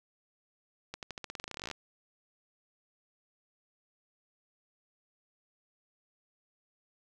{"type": "accelerating click train", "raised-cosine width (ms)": 0.2, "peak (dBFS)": -22, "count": 21, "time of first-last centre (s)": [0.94, 1.713], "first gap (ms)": 88, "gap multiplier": 0.9, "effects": []}